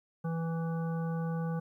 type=harmonic tone; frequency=164.81 Hz; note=E3; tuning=in tune; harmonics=1 / 3 / 5 / 7 / 9; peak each=-31 / -41 / -45 / -48 / -50 dBFS; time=0.24-1.6 s; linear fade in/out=10 ms; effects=12-bit